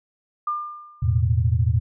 sine tone with exponential decay, 1200 Hz, D6, 37 cents sharp, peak -20 dBFS, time 0.47-1.21 s, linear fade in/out 5 ms, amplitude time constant 160 ms
sine chord, E suspended fourth, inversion none, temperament equal, 82.41 / 110 / 123.47 Hz, E2 / A2 / B2, 0 / 0 / 0 cents, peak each -21 / -20 / -23 dBFS, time 1.02-1.8 s, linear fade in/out 10 ms
effects none

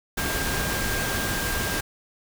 sine tone in noise, 1600 Hz, G6, 35 cents sharp, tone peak -31 dBFS, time 0.17-1.81 s, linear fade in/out 10 ms, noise pink, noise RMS -27 dBFS, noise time 0.17-1.81 s, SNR -7 dB, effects none

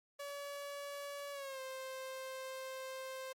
sawtooth tone with pitch glide, 569 to 524.8 Hz, C#5 to C5, +45 to +5 cents, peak -39 dBFS, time 0.19-3.33 s, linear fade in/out 10 ms, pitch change -140 cents, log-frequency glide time 1.32-1.6 s, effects MP3 64 kbps

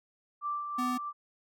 sine tone with tremolo, 1174 Hz, D6, 1 cent flat, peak -30 dBFS, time 0.41-1.13 s, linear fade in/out 50 ms, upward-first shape sine, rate 2.9 Hz, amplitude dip 45%
square tone, 250.9 Hz, B3, 28 cents sharp, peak -32 dBFS, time 0.78-0.98 s, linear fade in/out 10 ms
effects none

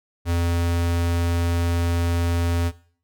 square tone, 85.5 Hz, F2, 36 cents flat, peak -20 dBFS, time 0.25-2.72 s, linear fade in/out 50 ms, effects noise-tail reverb RT60 0.5 s tail -18 dB re dry

